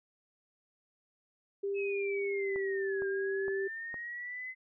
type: tone with pitch glide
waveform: sine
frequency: 398 to 390 Hz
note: G4 to G4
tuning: +26 to -9 cents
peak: -31 dBFS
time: 1.63-3.68 s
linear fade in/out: 10 ms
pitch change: -35 cents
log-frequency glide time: 2.34-2.53 s
type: linear two-way sweep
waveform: sine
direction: down then up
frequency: 2600 to 1600 to 2045 Hz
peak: -38 dBFS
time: 1.74-4.55 s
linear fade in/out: 50 ms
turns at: 3.07 s
type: click train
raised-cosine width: 1 ms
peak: -31 dBFS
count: 4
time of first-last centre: 2.56-3.942 s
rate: 2.17 Hz
effects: none